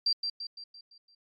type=tone with echo; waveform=sine; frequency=4714 Hz; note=D8; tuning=6 cents sharp; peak=-23 dBFS; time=0.06-0.13 s; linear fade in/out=5 ms; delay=170 ms; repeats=6; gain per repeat=-6 dB; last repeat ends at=1.15 s; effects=MP3 64 kbps